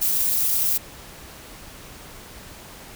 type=noise with amplitude modulation; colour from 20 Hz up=violet; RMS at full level=-17 dBFS; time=0.01-0.78 s; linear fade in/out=10 ms; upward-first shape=sine; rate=267 Hz; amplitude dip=100%; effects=pink hiss -42 dBFS RMS until 2.95 s